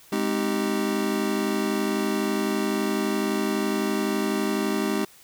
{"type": "chord", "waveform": "square", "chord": "Ab major seventh", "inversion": "none", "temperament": "just", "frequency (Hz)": [207.7, 259.6, 311.5, 389.3], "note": ["Ab3", "C4", "Eb4", "G4"], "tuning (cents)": [0, -13, 2, -12], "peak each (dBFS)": [-28, -31, -30, -29], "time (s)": [0.12, 5.05], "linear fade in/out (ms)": 5, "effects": ["white hiss -52 dBFS RMS until 5.23 s"]}